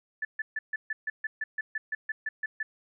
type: tone bursts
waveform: sine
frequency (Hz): 1746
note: A6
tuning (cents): -14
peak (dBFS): -28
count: 15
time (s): 0.22-2.63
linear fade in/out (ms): 5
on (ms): 30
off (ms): 140
effects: none